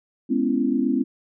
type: chord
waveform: sine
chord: C# minor seventh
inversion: second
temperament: just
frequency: 207.9 / 249.5 / 277.2 / 332.6 Hz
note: G#3 / B3 / C#4 / E4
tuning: +2 / +18 / 0 / +16 cents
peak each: -28 / -22 / -23 / -27 dBFS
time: 0.29-1.04 s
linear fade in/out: 20 ms
effects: none